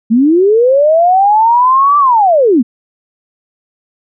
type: linear two-way sweep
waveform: sine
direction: up then down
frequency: 212.8 to 1176 to 212.8 Hz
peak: -5 dBFS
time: 0.1-2.63 s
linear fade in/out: 20 ms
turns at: 1.98 s
effects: none